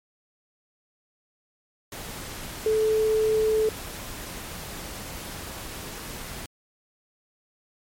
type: tone in noise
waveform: sine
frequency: 435.3 Hz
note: A4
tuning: 19 cents flat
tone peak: -19 dBFS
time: 2.66-3.69 s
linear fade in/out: 2 ms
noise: pink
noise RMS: -37 dBFS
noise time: 1.92-6.46 s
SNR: +15 dB
effects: MP3 64 kbps